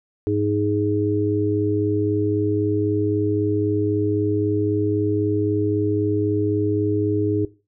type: harmonic tone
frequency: 103.83 Hz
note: G#2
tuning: in tune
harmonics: 1 / 3 / 4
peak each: -24 / -22 / -22 dBFS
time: 0.27-7.45 s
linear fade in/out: 0 ms
effects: noise-tail reverb RT60 0.3 s tail -18 dB re dry